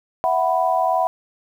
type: chord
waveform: sine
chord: E suspended second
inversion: none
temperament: just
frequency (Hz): 659.3 / 741.7 / 988.9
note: E5 / F#5 / B5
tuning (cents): 0 / +4 / +2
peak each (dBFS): -21 / -19 / -22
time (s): 0.24-1.07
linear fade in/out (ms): 0
effects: 8-bit